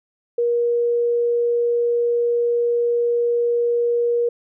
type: tone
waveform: sine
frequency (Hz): 475.1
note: A#4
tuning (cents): +33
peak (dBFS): -16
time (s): 0.38-4.29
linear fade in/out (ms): 5
effects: none